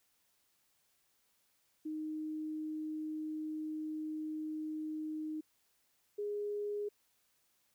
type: tone pair in turn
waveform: sine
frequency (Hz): 310 / 413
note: D#4 / G#4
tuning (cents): -6 / -10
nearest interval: perfect fourth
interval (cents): 496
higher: second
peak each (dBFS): -37 / -35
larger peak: second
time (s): 1.85-5.41 / 6.18-6.89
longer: first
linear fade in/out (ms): 10
effects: white hiss -75 dBFS RMS until 7.74 s